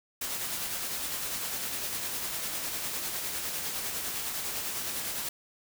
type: noise with tremolo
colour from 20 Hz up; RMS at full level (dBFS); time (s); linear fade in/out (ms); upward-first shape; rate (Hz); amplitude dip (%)
white; -33; 0.21-5.29; 5; sine; 9.9; 30
effects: none